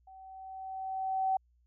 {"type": "tone with level ramp", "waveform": "sine", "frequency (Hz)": 763, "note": "G5", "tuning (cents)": -47, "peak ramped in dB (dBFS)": [-50, -25], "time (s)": [0.07, 1.37], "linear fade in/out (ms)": 5, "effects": ["added 60 Hz sine -65 dBFS peak until 1.66 s"]}